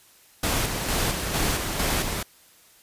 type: noise with tremolo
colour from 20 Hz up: pink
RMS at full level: -24 dBFS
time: 0.43-2.23 s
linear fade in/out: 5 ms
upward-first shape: square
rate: 2.2 Hz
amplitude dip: 40%
effects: white hiss -55 dBFS RMS until 2.82 s + resampled to 32000 Hz